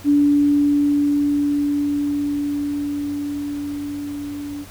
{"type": "tone with level ramp", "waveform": "sine", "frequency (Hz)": 289, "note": "D4", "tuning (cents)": -28, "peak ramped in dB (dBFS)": [-11, -27], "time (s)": [0.04, 4.66], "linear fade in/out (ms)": 50, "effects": ["added 96 Hz sine -42 dBFS peak until 4.7 s", "pink hiss -42 dBFS RMS until 4.7 s"]}